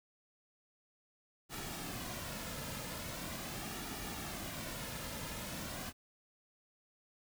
pink noise with flanger, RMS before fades -43 dBFS, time 1.49-5.93 s, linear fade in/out 50 ms, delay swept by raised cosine 1.9 to 2.67 ms, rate 0.41 Hz, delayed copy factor -0.5, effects none

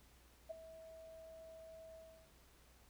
sine tone with ADSR envelope, 648 Hz, E5, 30 cents flat, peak -40 dBFS, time 0.49-2.32 s, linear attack 19 ms, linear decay 13 ms, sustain -13 dB, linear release 380 ms, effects added 60 Hz sine -68 dBFS peak until 2.89 s + pink hiss -68 dBFS RMS until 2.89 s

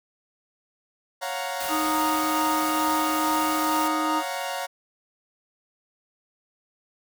sawtooth chord, Gb major seventh, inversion second, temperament equal, 554.4 / 698.5 / 740 / 932.3 Hz, Db5 / F5 / Gb5 / Bb5, 0 / 0 / 0 / 0 cents, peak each -30 dBFS, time 1.21-4.67 s, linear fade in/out 20 ms
white noise, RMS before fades -34 dBFS, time 1.6-3.88 s, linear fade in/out 5 ms
harmonic tone, 310 Hz, D#4, 6 cents flat, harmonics 1 / 3 / 4, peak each -27 / -27 / -27 dBFS, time 1.68-4.23 s, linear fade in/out 50 ms
effects none

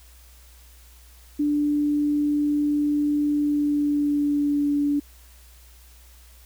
sine tone with pitch glide, 293.7 to 288.8 Hz, D4 to D4, 0 to -29 cents, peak -19 dBFS, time 1.39-5 s, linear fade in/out 10 ms, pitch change -29 cents, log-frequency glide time 3.33-4.72 s, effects added 60 Hz sine -48 dBFS peak until 6.45 s + white hiss -54 dBFS RMS until 6.45 s

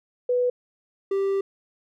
sine / triangle tone pair in turn, 493.9 / 392 Hz, B4 / G4, 0 / 0 cents, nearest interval major third, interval 400 cents, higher first, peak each -19 dBFS, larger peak neither, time 0.29-0.5 / 1.11-1.41 s, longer second, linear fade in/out 5 ms, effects none

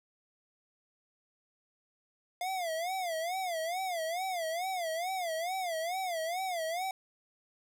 square tone with vibrato, 698.5 Hz, F5, in tune, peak -33 dBFS, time 2.41-6.91 s, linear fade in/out 2 ms, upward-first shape sine, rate 2.3 Hz, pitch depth 160 cents each way, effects none

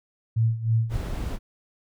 sine tone with tremolo, 113.2 Hz, A2, 50 cents sharp, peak -17 dBFS, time 0.36-0.97 s, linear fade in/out 10 ms, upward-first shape sine, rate 3.2 Hz, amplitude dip 80%
brown noise, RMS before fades -29 dBFS, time 0.89-1.39 s, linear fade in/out 50 ms
effects none

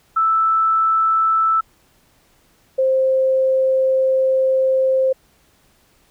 sine tone pair in turn, 1318.5 / 525.8 Hz, E6 / C5, 0 / +8 cents, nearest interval octave + major third, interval 1592 cents, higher first, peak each -13 dBFS, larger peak neither, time 0.16-1.61 / 2.78-5.13 s, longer second, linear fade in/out 10 ms, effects pink hiss -57 dBFS RMS until 6.1 s

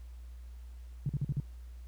sine tone bursts, 140 Hz, C#3, 18 cents sharp, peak -28 dBFS, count 5, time 1.06-1.401 s, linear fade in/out 2 ms, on 33 ms, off 44 ms, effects added 60 Hz sine -44 dBFS peak until 1.87 s + pink hiss -67 dBFS RMS until 1.87 s

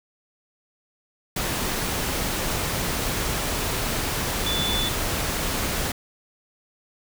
sine tone in noise, 3480 Hz, A7, 20 cents flat, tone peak -25 dBFS, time 4.46-4.89 s, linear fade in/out 5 ms, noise pink, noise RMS -26 dBFS, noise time 1.36-5.92 s, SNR -2 dB, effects none

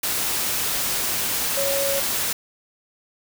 sine tone in noise, 554.4 Hz, C#5, in tune, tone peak -23 dBFS, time 1.57-2 s, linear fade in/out 5 ms, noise white, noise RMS -24 dBFS, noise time 0.03-2.33 s, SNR -2 dB, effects none

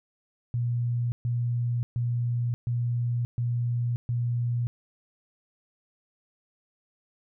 sine tone bursts, 120 Hz, B2, 49 cents flat, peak -24 dBFS, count 6, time 0.54-4.67 s, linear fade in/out 0 ms, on 580 ms, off 130 ms, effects none

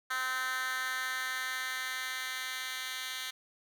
10% pulse tone with high-pass filter sweep, 258 Hz, C4, 24 cents flat, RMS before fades -36 dBFS, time 0.1-3.31 s, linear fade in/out 10 ms, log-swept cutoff 1500 to 2500 Hz, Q 2.6, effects none

